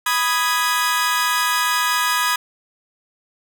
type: chord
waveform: sawtooth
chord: G# minor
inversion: first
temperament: equal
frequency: 987.8 / 1244.5 / 1661.2 Hz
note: B5 / D#6 / G#6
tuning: 0 / 0 / 0 cents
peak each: -18 dBFS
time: 0.06-2.36 s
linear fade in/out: 5 ms
effects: none